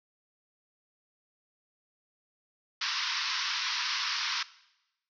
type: band-pass noise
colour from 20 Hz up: white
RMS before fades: -32 dBFS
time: 2.81-4.43 s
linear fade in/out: 5 ms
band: 940 to 5700 Hz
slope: 96 dB/octave
effects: noise-tail reverb RT60 0.9 s tail -19 dB re dry